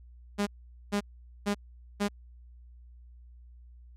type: tone bursts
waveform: sawtooth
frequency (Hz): 203.7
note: G#3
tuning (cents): -33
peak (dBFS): -22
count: 4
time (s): 0.38-2.086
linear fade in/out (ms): 20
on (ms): 89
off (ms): 450
effects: added 60 Hz sine -49 dBFS peak until 3.96 s + low-pass 10000 Hz 12 dB/octave